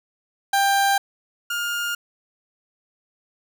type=tone pair in turn; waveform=30% pulse; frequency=792 / 1413.6 Hz; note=G5 / F6; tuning=+18 / +21 cents; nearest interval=minor seventh; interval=1003 cents; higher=second; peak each=-14 / -21 dBFS; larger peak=first; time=0.53-0.98 / 1.5-1.95 s; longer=neither; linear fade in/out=5 ms; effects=none